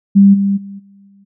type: tone with level steps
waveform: sine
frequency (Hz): 198.2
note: G3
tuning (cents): +19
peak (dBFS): -3 / -11 / -27 / -41 / -43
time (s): 0.15-1.25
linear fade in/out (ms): 20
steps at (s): 0.33 / 0.56 / 0.78 / 1.07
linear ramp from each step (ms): 20
effects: none